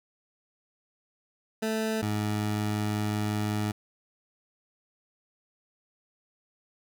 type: tone pair in turn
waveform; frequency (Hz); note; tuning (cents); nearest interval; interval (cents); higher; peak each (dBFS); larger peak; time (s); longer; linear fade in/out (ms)
20% pulse; 220 / 105.46; A3 / G#2; 0 / +27; octave + minor second; 1273; first; -22; neither; 1.62-2.02 / 2.02-3.72; second; 10
effects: none